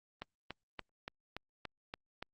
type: click train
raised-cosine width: 0.3 ms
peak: -25 dBFS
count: 8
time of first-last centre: 0.22-2.226 s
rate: 3.49 Hz
effects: Opus 32 kbps